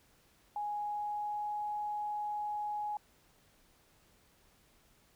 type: tone with pitch glide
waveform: sine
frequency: 830.6 to 835.9 Hz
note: G#5 to G#5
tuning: 0 to +11 cents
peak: -34 dBFS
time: 0.56-2.97 s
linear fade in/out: 2 ms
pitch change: +11 cents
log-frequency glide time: 0.79-1.58 s
effects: pink hiss -67 dBFS RMS until 5.15 s